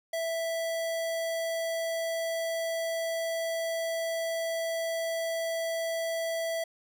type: tone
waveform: square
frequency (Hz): 659.3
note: E5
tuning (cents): 0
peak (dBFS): -30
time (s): 0.13-6.64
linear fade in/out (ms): 5
effects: none